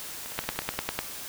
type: two click trains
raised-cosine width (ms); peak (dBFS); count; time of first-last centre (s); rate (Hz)
0.3; -24 / -10; 9 / 7; 0.26-0.739 / 0.39-0.99; 16.7 / 10
effects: white hiss -39 dBFS RMS until 1.28 s